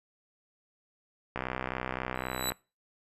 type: click train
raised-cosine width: 0.5 ms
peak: -17 dBFS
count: 75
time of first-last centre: 1.36-2.52 s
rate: 63.8 Hz
type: tone with exponential growth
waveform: 15% pulse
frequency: 3951 Hz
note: B7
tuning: in tune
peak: -20 dBFS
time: 2.15-2.5 s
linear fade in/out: 2 ms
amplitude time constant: 74 ms
effects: noise-tail reverb RT60 0.3 s tail -23 dB re dry + resampled to 32000 Hz